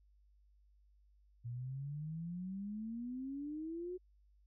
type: exponential sweep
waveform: sine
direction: up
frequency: 116.54 to 370 Hz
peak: -40 dBFS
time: 1.44-3.98 s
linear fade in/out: 20 ms
effects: added 50 Hz sine -65 dBFS peak until 4.46 s